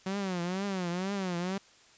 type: tone with vibrato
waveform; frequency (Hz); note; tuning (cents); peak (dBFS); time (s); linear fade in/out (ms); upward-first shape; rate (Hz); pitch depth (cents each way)
sawtooth; 186.1; F#3; +10; -27; 0.06-1.58; 5; triangle; 2.1; 160
effects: white hiss -59 dBFS RMS until 1.97 s + resampled to 16000 Hz